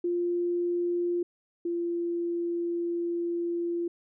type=tone pair in turn; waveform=sine; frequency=349.2 / 343.2 Hz; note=F4 / F4; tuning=0 / -30 cents; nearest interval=unison; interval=30 cents; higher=first; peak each=-25 / -27 dBFS; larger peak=first; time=0.04-1.23 / 1.65-3.88 s; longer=second; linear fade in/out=5 ms; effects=none